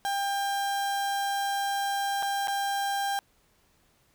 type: tone with dropouts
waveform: 35% pulse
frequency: 797 Hz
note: G5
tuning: 28 cents sharp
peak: -25 dBFS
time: 0.05-3.19 s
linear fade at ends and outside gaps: 0 ms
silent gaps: 2.225-2.229 / 2.473-2.481 s
effects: pink hiss -66 dBFS RMS until 4.14 s